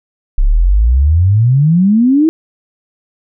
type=exponential sweep; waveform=sine; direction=up; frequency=32.02 to 329.6 Hz; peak=-6 dBFS; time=0.38-2.29 s; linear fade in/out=0 ms; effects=none